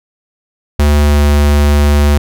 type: tone with pitch glide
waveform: square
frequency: 73.5 to 72.87 Hz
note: D2 to D2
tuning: +2 to -13 cents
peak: -7 dBFS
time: 0.79-2.18 s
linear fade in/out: 5 ms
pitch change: -15 cents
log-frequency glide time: 1.03-1.21 s
effects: none